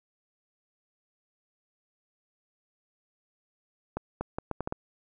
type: accelerating click train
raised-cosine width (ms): 1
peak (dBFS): -17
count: 7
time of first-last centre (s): 3.97-4.724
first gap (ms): 240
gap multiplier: 0.73
effects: none